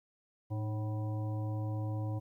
harmonic tone with a mistuned harmonic, 108.7 Hz, A2, 21 cents flat, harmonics 1 / 3 / 5 / 7 / 9, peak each -33 / -43 / -47 / -50 / -52 dBFS, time 0.5-2.2 s, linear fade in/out 20 ms, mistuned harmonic 3, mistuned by -85 cents, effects 12-bit

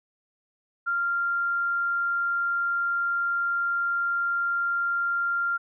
sine tone, 1390 Hz, F6, 9 cents flat, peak -23 dBFS, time 0.86-5.58 s, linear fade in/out 20 ms, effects none

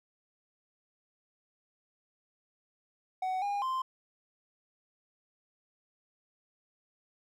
triangle tone with pitch steps, 748 / 811 / 1043 Hz, F#5 / G#5 / C6, +19 / -41 / -6 cents, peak -28 dBFS, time 3.22-3.82 s, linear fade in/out 5 ms, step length 200 ms, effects none

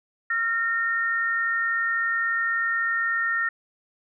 sine tone pair together, 1374 / 1834.1 Hz, F6 / A#6, -29 / -29 cents, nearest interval perfect fourth, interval 500 cents, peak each -27 / -23 dBFS, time 0.3-3.49 s, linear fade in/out 5 ms, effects none

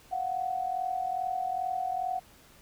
sine tone pair together, 702.6 / 745 Hz, F5 / F#5, +10 / +12 cents, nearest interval minor second, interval 102 cents, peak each -34 / -30 dBFS, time 0.11-2.2 s, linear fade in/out 20 ms, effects pink hiss -57 dBFS RMS until 2.61 s

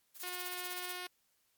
blue noise with tremolo, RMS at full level -42 dBFS, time 0.14-0.98 s, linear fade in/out 50 ms, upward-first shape sine, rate 16 Hz, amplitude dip 80%
5% pulse tone, 360.4 Hz, F#4, 45 cents flat, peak -29 dBFS, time 0.23-1.07 s, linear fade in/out 5 ms
effects white hiss -75 dBFS RMS until 1.57 s + MP3 96 kbps

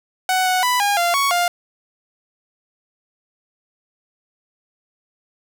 sawtooth tone with pitch steps, 745 / 739 / 992 / 813 / 693 / 1114 / 702 Hz, F#5 / F#5 / B5 / G#5 / F5 / C#6 / F5, +12 / -2 / +7 / -37 / -14 / +8 / +9 cents, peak -12 dBFS, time 0.29-1.48 s, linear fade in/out 2 ms, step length 170 ms, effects none

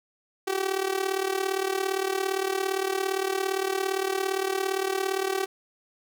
sawtooth tone with amplitude modulation, 383.9 Hz, G4, 36 cents flat, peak -18 dBFS, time 0.47-5.46 s, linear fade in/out 10 ms, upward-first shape sine, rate 37.5 Hz, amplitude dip 80%, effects none

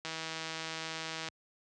click train, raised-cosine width 0.2 ms, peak -21 dBFS, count 200, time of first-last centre 0.05-1.286 s, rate 161 Hz, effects high-pass 80 Hz 12 dB/octave + resampled to 22050 Hz

